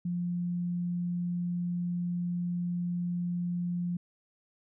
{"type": "tone", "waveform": "sine", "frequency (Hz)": 175.4, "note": "F3", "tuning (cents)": 8, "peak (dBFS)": -29, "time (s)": [0.05, 3.97], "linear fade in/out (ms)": 5, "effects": []}